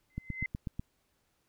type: tone with exponential growth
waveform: sine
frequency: 2059 Hz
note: C7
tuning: 28 cents flat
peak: -30 dBFS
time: 0.1-0.46 s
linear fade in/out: 2 ms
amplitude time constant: 78 ms
type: click train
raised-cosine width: 5 ms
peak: -23 dBFS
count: 6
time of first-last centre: 0.18-0.795 s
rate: 8.13 Hz
effects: pink hiss -75 dBFS RMS until 1.48 s